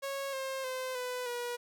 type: tone with pitch steps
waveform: sawtooth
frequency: 550 / 532.5 / 515.5 / 499.1 / 483.2 Hz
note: C#5 / C5 / C5 / B4 / B4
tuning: -14 / +30 / -26 / +18 / -38 cents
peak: -31 dBFS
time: 0.02-1.57 s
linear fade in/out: 20 ms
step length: 310 ms
effects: none